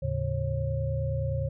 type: tone cluster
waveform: sine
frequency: 77.9 / 108.5 / 138.6 / 542 Hz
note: D#2 / A2 / C#3 / C#5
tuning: +3 / -24 / 0 / -39 cents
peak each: -32 / -31 / -31 / -34 dBFS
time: 0.02-1.49 s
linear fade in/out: 10 ms
effects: none